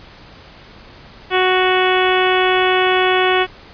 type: harmonic tone with a mistuned harmonic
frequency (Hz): 370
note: F#4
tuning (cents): 0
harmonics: 1 / 2 / 3 / 4 / 5 / 6 / 7 / 8 / 9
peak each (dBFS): -16 / -19 / -21 / -22 / -23 / -24 / -24 / -25 / -26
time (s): 1.3-3.47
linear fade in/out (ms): 50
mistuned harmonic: 9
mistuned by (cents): +23
effects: pink hiss -41 dBFS RMS until 3.73 s + resampled to 11025 Hz